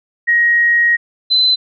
sine tone pair in turn, 1886 / 4039 Hz, A#6 / B7, +20 / +38 cents, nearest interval octave + minor second, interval 1318 cents, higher second, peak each -9 dBFS, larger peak neither, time 0.27-0.97 / 1.3-1.56 s, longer first, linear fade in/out 20 ms, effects none

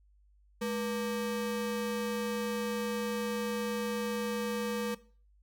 square ring-modulated tone, 347.1 Hz, F4, 11 cents flat, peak -29 dBFS, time 0.61-4.95 s, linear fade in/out 10 ms, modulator 136 Hz, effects noise-tail reverb RT60 0.4 s tail -18 dB re dry + added 50 Hz sine -61 dBFS peak until 5.42 s

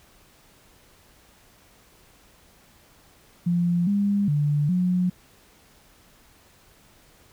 sine tone with pitch steps, 173.8 / 201.9 / 146.7 / 180.7 Hz, F3 / G#3 / D3 / F#3, -8 / -49 / -2 / -41 cents, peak -19 dBFS, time 3.46-5.1 s, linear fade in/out 10 ms, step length 410 ms, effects pink hiss -56 dBFS RMS until 7.32 s

